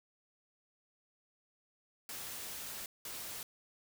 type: noise bursts at uneven times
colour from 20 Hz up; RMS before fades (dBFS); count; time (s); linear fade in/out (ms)
white; -44; 2; 2.09-2.86 / 3.05-3.43; 2
effects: none